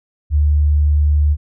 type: tone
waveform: sine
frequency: 74.1 Hz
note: D2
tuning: 16 cents sharp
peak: -10 dBFS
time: 0.3-1.37 s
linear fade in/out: 50 ms
effects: none